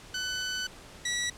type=tone pair in turn; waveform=15% pulse; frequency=1500 / 1940.3 Hz; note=F#6 / B6; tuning=+23 / -31 cents; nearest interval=major third; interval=446 cents; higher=second; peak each=-24 / -22 dBFS; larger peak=second; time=0.14-0.67 / 1.05-1.3 s; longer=first; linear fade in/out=5 ms; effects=pink hiss -49 dBFS RMS until 1.37 s + low-pass 9000 Hz 12 dB/octave